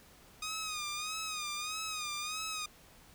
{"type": "tone with vibrato", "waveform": "10% pulse", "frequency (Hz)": 1240, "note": "D#6", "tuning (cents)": -6, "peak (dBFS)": -28, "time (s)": [0.42, 2.66], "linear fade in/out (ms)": 5, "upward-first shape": "sine", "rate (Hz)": 1.6, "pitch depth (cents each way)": 72, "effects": ["pink hiss -59 dBFS RMS until 3.14 s"]}